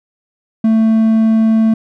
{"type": "tone", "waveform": "triangle", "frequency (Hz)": 222.1, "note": "A3", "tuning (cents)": 16, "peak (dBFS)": -6, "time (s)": [0.64, 1.74], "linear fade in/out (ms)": 5, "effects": []}